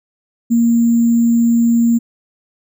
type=tone with sample-and-hold; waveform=sine; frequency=233.1 Hz; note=A#3; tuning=in tune; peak=-9 dBFS; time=0.5-1.99 s; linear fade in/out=20 ms; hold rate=7350 Hz; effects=none